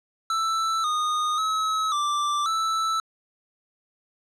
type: tone with pitch steps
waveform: square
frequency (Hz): 1324 / 1232 / 1287 / 1175 / 1318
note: E6 / D#6 / E6 / D6 / E6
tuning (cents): +7 / -17 / -42 / +1 / -1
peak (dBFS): -23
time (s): 0.3-3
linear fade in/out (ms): 2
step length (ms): 540
effects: low-pass 7000 Hz 12 dB/octave